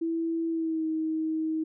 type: tone with pitch glide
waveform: sine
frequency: 329.6 to 316.9 Hz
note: E4 to D#4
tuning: 0 to +32 cents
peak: -26 dBFS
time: 0.01-1.64 s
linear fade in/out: 10 ms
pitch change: -68 cents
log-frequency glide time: 0.49-0.86 s
effects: none